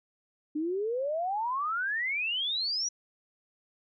sine exponential sweep, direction up, 293.7 to 5920 Hz, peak -28 dBFS, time 0.55-2.89 s, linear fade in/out 10 ms, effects none

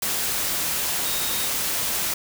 sine tone in noise, 3729 Hz, A#7, in tune, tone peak -33 dBFS, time 1.05-1.48 s, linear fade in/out 5 ms, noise white, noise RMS -25 dBFS, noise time 0.02-2.14 s, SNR -11 dB, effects none

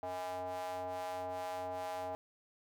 square ring-modulated tone, 91.1 Hz, F#2, 26 cents flat, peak -36 dBFS, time 0.03-2.15 s, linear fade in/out 0 ms, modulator 730 Hz, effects none

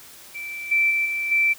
sine tone with level steps, 2334 Hz, D7, 11 cents flat, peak -30 / -16 / -19 / -23 / -16 dBFS, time 0.34-1.54 s, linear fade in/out 20 ms, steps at 0.71 / 0.9 / 1.05 / 1.31 s, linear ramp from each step 10 ms, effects white hiss -45 dBFS RMS until 1.58 s

